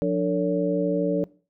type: tone cluster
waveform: sine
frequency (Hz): 177.6 / 295.5 / 451 / 564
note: F3 / D4 / A4 / C#5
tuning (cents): +29 / +11 / +43 / +30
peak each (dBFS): -26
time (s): 0.02-1.24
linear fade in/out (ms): 0
effects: noise-tail reverb RT60 0.4 s tail -22 dB re dry